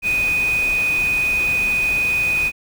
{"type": "tone in noise", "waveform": "sine", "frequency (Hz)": 2489, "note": "D#7", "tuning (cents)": 0, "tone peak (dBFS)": -16, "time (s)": [0.02, 2.52], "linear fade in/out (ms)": 50, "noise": "pink", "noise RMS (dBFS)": -31, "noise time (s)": [0.02, 2.52], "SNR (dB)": 12, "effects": []}